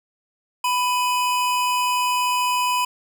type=tone pair together; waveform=square; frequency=993 / 2512 Hz; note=B5 / D#7; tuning=+9 / +16 cents; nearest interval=octave + major third; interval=1607 cents; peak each=-20 / -28 dBFS; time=0.64-2.85 s; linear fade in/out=5 ms; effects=none